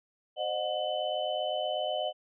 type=tone cluster; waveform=sine; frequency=525 / 613 / 730 / 3026 Hz; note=C5 / D#5 / F#5 / F#7; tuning=+6 / -26 / -24 / +38 cents; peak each=-38 / -32 / -34 / -37 dBFS; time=0.36-2.13 s; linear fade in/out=50 ms; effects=none